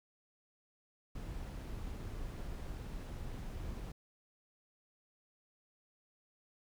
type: noise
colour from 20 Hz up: brown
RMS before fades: -43 dBFS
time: 1.15-3.92 s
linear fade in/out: 5 ms
effects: none